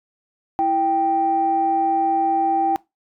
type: tone pair together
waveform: sine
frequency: 330 / 784.9 Hz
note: E4 / G5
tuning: +2 / +2 cents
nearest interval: octave + minor third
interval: 1500 cents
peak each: -23 / -16 dBFS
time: 0.59-2.76 s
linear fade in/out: 0 ms
effects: noise-tail reverb RT60 0.2 s tail -21 dB re dry + tanh soft clip ceiling -9 dBFS